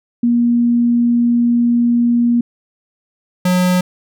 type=tone pair in turn; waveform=sine / square; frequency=238 / 181.22 Hz; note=A#3 / F#3; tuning=+36 / -36 cents; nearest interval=perfect fourth; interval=472 cents; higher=first; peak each=-10 / -12 dBFS; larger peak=first; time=0.23-2.41 / 3.45-3.81 s; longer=first; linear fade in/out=5 ms; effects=none